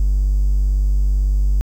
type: tone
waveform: triangle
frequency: 49 Hz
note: G1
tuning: in tune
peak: -10 dBFS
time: 0-1.61 s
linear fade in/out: 0 ms
effects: tanh soft clip ceiling -8 dBFS + 8-bit